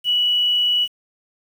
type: tone with quantisation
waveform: sine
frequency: 2941 Hz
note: F#7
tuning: 11 cents flat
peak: -15 dBFS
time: 0.04-0.88 s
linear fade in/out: 50 ms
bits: 7
effects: none